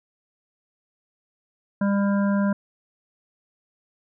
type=harmonic tone; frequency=200 Hz; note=G3; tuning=35 cents sharp; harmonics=1 / 3 / 5 / 7 / 8; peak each=-19 / -29 / -33 / -36 / -37 dBFS; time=1.81-2.53 s; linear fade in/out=5 ms; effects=none